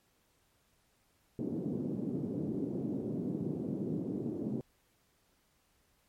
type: band-pass noise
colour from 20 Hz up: white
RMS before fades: -36 dBFS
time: 1.39-4.61 s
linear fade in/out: 0 ms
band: 140 to 340 Hz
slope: 24 dB/octave
effects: pink hiss -72 dBFS RMS until 6.08 s + MP3 64 kbps